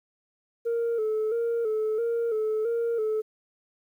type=tone with vibrato; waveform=sine; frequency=449.3 Hz; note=A4; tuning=36 cents sharp; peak=-22 dBFS; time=0.65-3.22 s; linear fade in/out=20 ms; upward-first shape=square; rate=1.5 Hz; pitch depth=62 cents each way; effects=tanh soft clip ceiling -22 dBFS + 10-bit